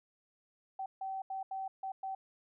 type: tone bursts at uneven times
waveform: sine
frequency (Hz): 769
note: G5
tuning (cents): -33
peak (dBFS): -36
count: 6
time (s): 0.79-0.86 / 1.01-1.22 / 1.3-1.43 / 1.51-1.68 / 1.83-1.92 / 2.03-2.15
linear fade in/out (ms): 5
effects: none